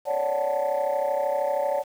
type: chord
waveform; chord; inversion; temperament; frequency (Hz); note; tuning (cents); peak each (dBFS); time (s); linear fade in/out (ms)
sine; D major seventh; third; equal; 554.4 / 587.3 / 740 / 880; C#5 / D5 / F#5 / A5; 0 / 0 / 0 / 0; -25 / -25 / -30 / -29; 0.05-1.84; 50
effects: tanh soft clip ceiling -17 dBFS + 8-bit